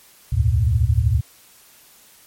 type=tone cluster; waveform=sine; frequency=69.4 / 81.3 / 103.9 / 117.4 Hz; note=C#2 / E2 / G#2 / A#2; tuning=+3 / -23 / +1 / +13 cents; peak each=-20 dBFS; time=0.32-1.21 s; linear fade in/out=10 ms; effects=white hiss -50 dBFS RMS until 2.26 s + MP3 64 kbps